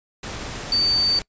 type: tone in noise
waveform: sine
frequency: 4580 Hz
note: D8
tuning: 44 cents flat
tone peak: -17 dBFS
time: 0.72-1.19 s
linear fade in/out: 2 ms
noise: pink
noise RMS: -32 dBFS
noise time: 0.23-1.22 s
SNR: +12 dB
effects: noise-tail reverb RT60 0.1 s tail -23 dB re dry + resampled to 16000 Hz